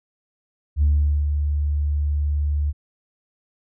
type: tone with ADSR envelope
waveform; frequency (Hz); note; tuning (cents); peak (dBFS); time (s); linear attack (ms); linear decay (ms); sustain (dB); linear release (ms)
sine; 73.42; D2; 0; -12; 0.76-2.73; 62; 430; -6; 38
effects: tanh soft clip ceiling -11 dBFS